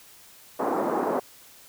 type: band-pass noise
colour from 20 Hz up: pink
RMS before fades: -26 dBFS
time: 0.59-1.2 s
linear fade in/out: 10 ms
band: 270 to 1100 Hz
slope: 24 dB/octave
effects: white hiss -51 dBFS RMS until 1.68 s